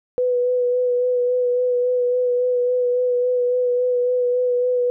sine tone with vibrato, 495 Hz, B4, 4 cents sharp, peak -16 dBFS, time 0.18-4.9 s, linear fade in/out 0 ms, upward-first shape sine, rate 3.6 Hz, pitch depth 20 cents each way, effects none

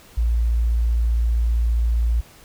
sine tone, 57.6 Hz, A#1, 20 cents flat, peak -16 dBFS, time 0.17-2.21 s, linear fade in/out 10 ms, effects pink hiss -48 dBFS RMS until 2.44 s

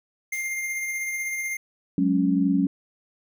square tone with tremolo, 2109 Hz, C7, 13 cents sharp, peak -26 dBFS, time 0.32-1.57 s, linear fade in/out 5 ms, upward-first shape triangle, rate 16 Hz, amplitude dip 35%
blue noise with exponential decay, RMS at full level -40 dBFS, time 0.33-0.71 s, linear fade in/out 1 ms, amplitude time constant 82 ms
sine chord, F# suspended second, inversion none, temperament equal, 185 / 207.7 / 277.2 Hz, F#3 / G#3 / C#4, 0 / 0 / 0 cents, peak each -23 / -26 / -21 dBFS, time 1.98-2.67 s, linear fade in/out 2 ms
effects none

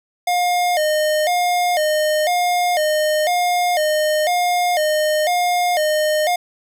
square tone with vibrato, 660 Hz, E5, 2 cents sharp, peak -16 dBFS, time 0.27-6.36 s, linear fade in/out 5 ms, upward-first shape square, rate 1 Hz, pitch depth 130 cents each way, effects none

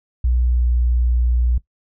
sine tone with pitch glide, 61 to 60.4 Hz, B1 to B1, -21 to -38 cents, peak -14 dBFS, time 0.24-1.58 s, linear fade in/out 5 ms, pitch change -17 cents, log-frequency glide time 0.46-0.67 s, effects noise-tail reverb RT60 0.1 s tail -17 dB re dry

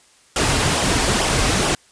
pink noise with flanger, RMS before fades -18 dBFS, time 0.36-1.75 s, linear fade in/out 2 ms, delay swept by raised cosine 0.46 to 6.06 ms, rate 2.3 Hz, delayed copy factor -0.55, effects white hiss -53 dBFS RMS until 1.91 s + resampled to 22050 Hz

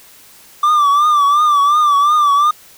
triangle tone with vibrato, 1174.7 Hz, D6, in tune, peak -7 dBFS, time 0.63-2.51 s, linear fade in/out 5 ms, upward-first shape triangle, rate 2.8 Hz, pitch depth 87 cents each way, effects white hiss -43 dBFS RMS until 2.77 s

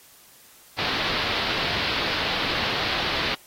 white low-pass noise, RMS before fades -27 dBFS, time 0.78-3.35 s, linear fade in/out 10 ms, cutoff 4500 Hz, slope 48 dB/octave, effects white hiss -52 dBFS RMS until 3.46 s + AAC 48 kbps

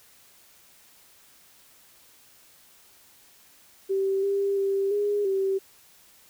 sine tone with pitch steps, 388.1 / 397.1 / 392.6 / 410.8 / 386.9 Hz, G4 / G4 / G4 / G#4 / G4, -17 / +22 / +3 / -19 / -23 cents, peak -22 dBFS, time 3.89-5.59 s, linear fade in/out 20 ms, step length 340 ms, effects white hiss -56 dBFS RMS until 6.29 s

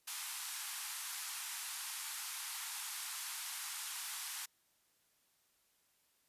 white band-pass noise, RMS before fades -44 dBFS, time 0.07-4.46 s, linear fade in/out 10 ms, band 830 to 13000 Hz, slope 48 dB/octave, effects white hiss -75 dBFS RMS until 6.28 s + resampled to 32000 Hz

